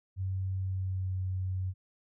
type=tone with pitch glide; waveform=sine; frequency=94.7 to 93.29 Hz; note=F#2 to F#2; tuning=+41 to +15 cents; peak=-30 dBFS; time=0.16-1.74 s; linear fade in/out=50 ms; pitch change=-26 cents; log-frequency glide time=0.59-1.17 s; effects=none